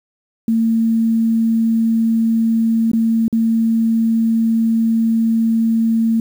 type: tone with dropouts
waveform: sine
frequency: 226.2 Hz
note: A3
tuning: 48 cents sharp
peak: -12 dBFS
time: 0.48-6.2 s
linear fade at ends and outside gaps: 2 ms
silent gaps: 2.916-2.933 / 3.281-3.327 s
effects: 7-bit